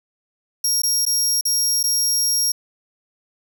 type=tone with dropouts; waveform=25% pulse; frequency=5600 Hz; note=F8; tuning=4 cents sharp; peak=-12 dBFS; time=0.64-2.52 s; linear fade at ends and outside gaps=5 ms; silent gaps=0.82-0.834 / 1.053-1.064 / 1.411-1.452 / 1.83-1.838 s; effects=none